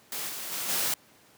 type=noise with level steps; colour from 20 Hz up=white; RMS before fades=-34 / -37 / -33 / -28 dBFS; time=0.12-0.94 s; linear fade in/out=2 ms; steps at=0.28 / 0.51 / 0.68 s; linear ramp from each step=20 ms; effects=pink hiss -58 dBFS RMS until 1.37 s + high-pass 150 Hz 12 dB/octave